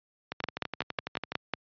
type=two click trains; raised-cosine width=0.3 ms; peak=-17 / -12 dBFS; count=13 / 7; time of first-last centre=0.32-1.32 / 0.44-1.537 s; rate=12 / 5.47 Hz; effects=high-pass 100 Hz 12 dB/octave + resampled to 11025 Hz